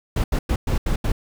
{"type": "noise bursts at uneven times", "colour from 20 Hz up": "brown", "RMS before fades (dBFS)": -20, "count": 6, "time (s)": [[0.16, 0.24], [0.32, 0.39], [0.49, 0.56], [0.67, 0.78], [0.86, 0.96], [1.04, 1.12]], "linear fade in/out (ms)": 5, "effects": []}